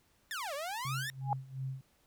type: exponential two-way sweep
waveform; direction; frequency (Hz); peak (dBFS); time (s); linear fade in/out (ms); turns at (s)
sawtooth; down then up; 1856 to 540 to 1856; -33; 0.31-1.1; 0; 0.54
type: tone with tremolo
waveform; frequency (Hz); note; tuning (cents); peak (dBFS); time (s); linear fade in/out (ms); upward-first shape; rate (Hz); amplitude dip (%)
sine; 132.7; C3; +25; -34; 0.85-1.81; 2; sine; 2.8; 85
type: tone with exponential growth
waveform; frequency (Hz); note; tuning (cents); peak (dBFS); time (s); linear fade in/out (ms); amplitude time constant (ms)
sine; 825; G#5; -12; -25; 1.21-1.33; 1; 26
effects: pink hiss -70 dBFS RMS until 2.06 s